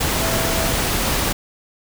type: tone in noise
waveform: sine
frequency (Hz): 659.3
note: E5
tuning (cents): 0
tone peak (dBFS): -27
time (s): 0.21-0.73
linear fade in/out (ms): 10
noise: pink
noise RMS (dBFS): -20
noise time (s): 0-1.33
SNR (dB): -10
effects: none

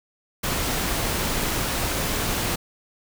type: noise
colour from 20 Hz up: pink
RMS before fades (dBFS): -25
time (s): 0.43-2.56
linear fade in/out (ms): 10
effects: none

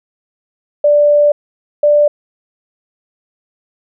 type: tone pair in turn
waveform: sine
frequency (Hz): 587.3 / 589.5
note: D5 / D5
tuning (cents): 0 / +6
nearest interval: unison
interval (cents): 6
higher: second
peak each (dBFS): -6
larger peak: neither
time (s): 0.84-1.32 / 1.83-2.08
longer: first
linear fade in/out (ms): 5
effects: none

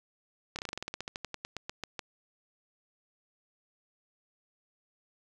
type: slowing click train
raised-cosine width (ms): 0.2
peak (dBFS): -19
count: 20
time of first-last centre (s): 0.56-1.992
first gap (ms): 28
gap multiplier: 1.1
effects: none

